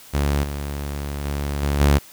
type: tone with level steps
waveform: sawtooth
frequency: 71.5 Hz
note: D2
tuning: 46 cents flat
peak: -14 / -22 / -19 / -15 / -9 dBFS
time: 0.13-1.99 s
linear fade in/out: 20 ms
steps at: 0.43 / 1.25 / 1.62 / 1.8 s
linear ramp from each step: 5 ms
effects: white hiss -45 dBFS RMS until 2.12 s